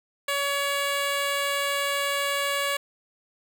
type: tone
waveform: 10% pulse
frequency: 564 Hz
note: C#5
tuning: 30 cents sharp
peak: -16 dBFS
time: 0.28-2.77 s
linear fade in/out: 5 ms
effects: none

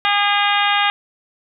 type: harmonic tone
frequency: 407.5 Hz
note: G#4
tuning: 33 cents flat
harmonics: 2 / 3 / 4 / 5 / 6 / 7 / 8 / 9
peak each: -19 / -21 / -22 / -23 / -24 / -24 / -25 / -26 dBFS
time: 0.05-0.9 s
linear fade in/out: 0 ms
effects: none

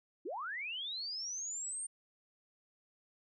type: linear sweep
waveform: sine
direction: up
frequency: 277.3 to 8860 Hz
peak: -38 dBFS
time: 0.25-1.87 s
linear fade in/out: 10 ms
effects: none

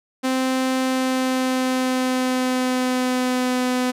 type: tone with pitch glide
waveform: sawtooth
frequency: 260 to 251.7 Hz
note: C4 to B3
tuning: -11 to +33 cents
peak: -15 dBFS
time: 0.23-3.92 s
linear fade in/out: 20 ms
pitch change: -56 cents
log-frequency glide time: 0.8-3.63 s
effects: low-pass 12000 Hz 12 dB/octave

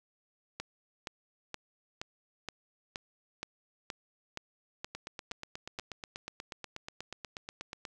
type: two click trains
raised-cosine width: 0.2 ms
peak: -23 / -20 dBFS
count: 25 / 12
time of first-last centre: 4.95-7.852 / 0.6-5.789 s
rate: 8.27 / 2.12 Hz
effects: none

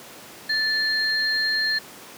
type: tone pair together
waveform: sine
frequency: 1755 / 4203 Hz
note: A6 / C8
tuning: -5 / +7 cents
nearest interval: octave + minor third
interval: 1512 cents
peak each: -23 / -23 dBFS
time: 0.49-1.79 s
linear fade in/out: 10 ms
effects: pink hiss -42 dBFS RMS until 2.17 s + high-pass 200 Hz 12 dB/octave

